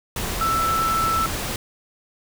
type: tone in noise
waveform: sine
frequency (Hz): 1324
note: E6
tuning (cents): +7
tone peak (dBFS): -19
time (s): 0.41-1.26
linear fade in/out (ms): 2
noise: pink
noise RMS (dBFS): -27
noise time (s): 0.16-1.56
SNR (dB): +5
effects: none